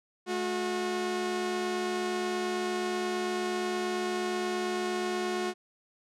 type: tone pair together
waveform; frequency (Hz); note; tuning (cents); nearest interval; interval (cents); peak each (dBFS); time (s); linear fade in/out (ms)
sawtooth; 215.8 / 363; A3 / F#4; -33 / -33; major sixth; 900; -32 / -26; 0.26-5.54; 50
effects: low-pass 8000 Hz 12 dB/octave